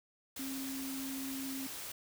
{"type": "tone in noise", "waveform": "sine", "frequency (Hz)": 268.2, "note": "C4", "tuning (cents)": 43, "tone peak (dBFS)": -39, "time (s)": [0.39, 1.67], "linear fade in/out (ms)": 5, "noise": "white", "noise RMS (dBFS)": -44, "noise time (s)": [0.36, 1.92], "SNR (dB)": 2, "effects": []}